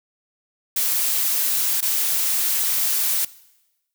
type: noise with dropouts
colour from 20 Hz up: blue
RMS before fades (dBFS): -21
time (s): 0.76-3.25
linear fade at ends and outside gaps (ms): 5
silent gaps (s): 1.807-1.825
effects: noise-tail reverb RT60 1.0 s tail -20 dB re dry